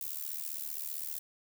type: noise with amplitude modulation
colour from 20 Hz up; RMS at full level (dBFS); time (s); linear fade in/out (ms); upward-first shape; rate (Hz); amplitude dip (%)
violet; -35; 0.01-1.19; 2; sine; 75.4; 90
effects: none